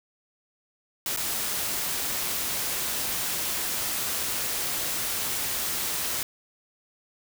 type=noise with dropouts; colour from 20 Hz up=white; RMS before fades=-29 dBFS; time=1.06-6.23 s; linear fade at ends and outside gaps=1 ms; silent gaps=1.163-1.172 s; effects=none